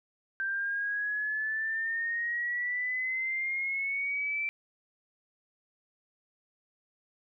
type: exponential sweep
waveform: sine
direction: up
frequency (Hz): 1568 to 2341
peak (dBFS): -29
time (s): 0.4-4.49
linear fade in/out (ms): 0
effects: none